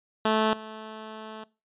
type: tone with level steps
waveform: 10% pulse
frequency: 218.1 Hz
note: A3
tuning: 15 cents flat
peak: -13 / -30 dBFS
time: 0.25-1.44 s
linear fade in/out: 5 ms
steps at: 0.53 s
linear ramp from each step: 2 ms
effects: noise-tail reverb RT60 0.3 s tail -21 dB re dry + resampled to 8000 Hz